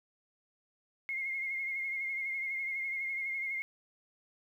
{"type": "tone with vibrato", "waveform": "sine", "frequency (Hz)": 2140, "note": "C7", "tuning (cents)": 38, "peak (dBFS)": -33, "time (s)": [1.09, 3.62], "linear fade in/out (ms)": 0, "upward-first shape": "sine", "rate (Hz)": 12, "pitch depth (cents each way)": 38, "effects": ["11-bit"]}